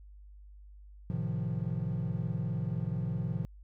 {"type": "chord", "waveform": "triangle", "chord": "F dominant seventh", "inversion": "first", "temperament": "equal", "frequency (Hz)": [110, 130.81, 155.56, 174.61], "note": ["A2", "C3", "Eb3", "F3"], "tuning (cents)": [0, 0, 0, 0], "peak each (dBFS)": -34, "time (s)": [1.1, 3.45], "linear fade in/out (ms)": 0, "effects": ["tanh soft clip ceiling -20 dBFS", "added 50 Hz sine -49 dBFS peak until 3.63 s"]}